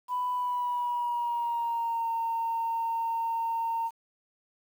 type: tone with pitch glide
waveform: sine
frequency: 993 to 915.9 Hz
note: B5 to A#5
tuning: +9 to -31 cents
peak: -26 dBFS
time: 0.08-3.91 s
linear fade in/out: 50 ms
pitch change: -140 cents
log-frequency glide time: 0.34-2.09 s
effects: tanh soft clip ceiling -23 dBFS + 9-bit